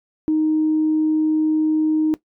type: tone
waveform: sine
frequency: 311.1 Hz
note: D#4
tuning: in tune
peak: -14 dBFS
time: 0.28-2.14 s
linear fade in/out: 0 ms
effects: noise-tail reverb RT60 0.1 s tail -17 dB re dry + tanh soft clip ceiling -10 dBFS

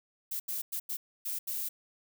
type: noise bursts at uneven times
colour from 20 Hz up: violet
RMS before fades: -35 dBFS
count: 6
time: 0.31-0.4 / 0.48-0.62 / 0.72-0.8 / 0.89-0.97 / 1.25-1.39 / 1.47-1.69 s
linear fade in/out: 10 ms
effects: none

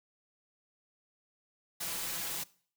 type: noise with comb filter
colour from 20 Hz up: white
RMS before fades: -37 dBFS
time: 1.8-2.44 s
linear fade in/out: 10 ms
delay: 6 ms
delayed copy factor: +0.75
effects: noise-tail reverb RT60 0.5 s tail -21 dB re dry

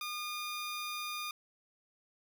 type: tone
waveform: 15% pulse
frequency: 1215 Hz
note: D#6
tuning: 42 cents flat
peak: -31 dBFS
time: 0.01-1.31 s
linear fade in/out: 2 ms
effects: none

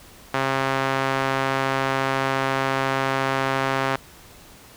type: tone with band-pass filter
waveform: sawtooth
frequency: 134.3 Hz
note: C3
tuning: 46 cents sharp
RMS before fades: -23 dBFS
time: 0.34-3.96 s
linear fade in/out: 2 ms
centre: 1300 Hz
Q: 0.85
effects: pink hiss -47 dBFS RMS until 4.76 s

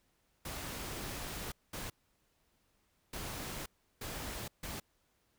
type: noise bursts at uneven times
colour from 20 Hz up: pink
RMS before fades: -42 dBFS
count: 5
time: 0.45-1.52 / 1.73-1.9 / 3.13-3.66 / 4.01-4.48 / 4.63-4.8 s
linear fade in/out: 5 ms
effects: pink hiss -75 dBFS RMS until 5.38 s

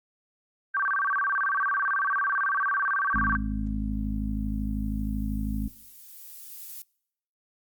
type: tone with vibrato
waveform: sine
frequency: 1336 Hz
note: E6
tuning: 23 cents sharp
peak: -23 dBFS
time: 0.74-3.37 s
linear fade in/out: 10 ms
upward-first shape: square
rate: 18 Hz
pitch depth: 280 cents each way
type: noise with exponential growth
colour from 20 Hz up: violet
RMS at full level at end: -39 dBFS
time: 3.04-6.82 s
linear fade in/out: 2 ms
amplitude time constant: 820 ms
type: harmonic tone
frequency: 52.8 Hz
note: G#1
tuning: 29 cents sharp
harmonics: 1 / 2 / 3 / 4 / 5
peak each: -29 / -37 / -41 / -31 / -35 dBFS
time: 3.14-5.68 s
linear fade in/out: 5 ms
effects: noise-tail reverb RT60 0.8 s tail -26 dB re dry + Opus 32 kbps

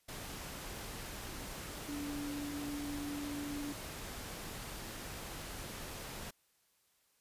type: tone in noise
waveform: sine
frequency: 289.2 Hz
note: D4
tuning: 27 cents flat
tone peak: -39 dBFS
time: 1.88-3.73 s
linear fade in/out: 10 ms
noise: pink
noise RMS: -45 dBFS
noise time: 0.08-6.31 s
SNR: +3 dB
effects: white hiss -74 dBFS RMS until 7.2 s + resampled to 32000 Hz

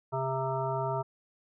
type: harmonic tone with a mistuned harmonic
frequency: 132.3 Hz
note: C3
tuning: 20 cents sharp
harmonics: 1 / 3 / 5 / 7 / 9 / 10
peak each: -34 / -36 / -34 / -34 / -42 / -41 dBFS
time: 0.12-1.03 s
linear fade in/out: 20 ms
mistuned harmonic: 3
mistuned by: +19 cents
effects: none

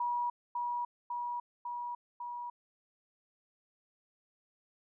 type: tone with echo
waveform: sine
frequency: 964 Hz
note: B5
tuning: 42 cents flat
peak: -30 dBFS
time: 0-0.3 s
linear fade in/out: 5 ms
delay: 550 ms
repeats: 4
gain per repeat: -2 dB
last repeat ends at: 2.5 s
effects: none

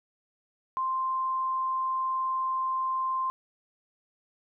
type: tone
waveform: sine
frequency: 1046.5 Hz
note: C6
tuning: in tune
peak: -26 dBFS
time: 0.77-3.3 s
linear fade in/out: 0 ms
effects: none

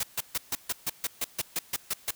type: noise bursts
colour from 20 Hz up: white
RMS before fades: -29 dBFS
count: 13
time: 0-2.109 s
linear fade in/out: 5 ms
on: 33 ms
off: 140 ms
effects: white hiss -55 dBFS RMS until 2.15 s

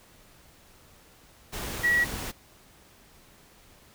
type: tone in noise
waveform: sine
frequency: 1925 Hz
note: B6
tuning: 45 cents flat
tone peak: -20 dBFS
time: 1.83-2.05 s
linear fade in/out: 20 ms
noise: pink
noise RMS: -35 dBFS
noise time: 1.52-2.32 s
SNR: +12 dB
effects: pink hiss -56 dBFS RMS until 3.94 s

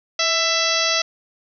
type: harmonic tone with a mistuned harmonic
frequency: 665 Hz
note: E5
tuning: 15 cents sharp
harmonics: 1 / 2 / 3 / 4 / 5 / 6 / 7 / 8 / 9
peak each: -26 / -26 / -26 / -26 / -26 / -26 / -26 / -26 / -26 dBFS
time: 0.19-1.02 s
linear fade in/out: 5 ms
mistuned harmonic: 1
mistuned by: -41 cents
effects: none

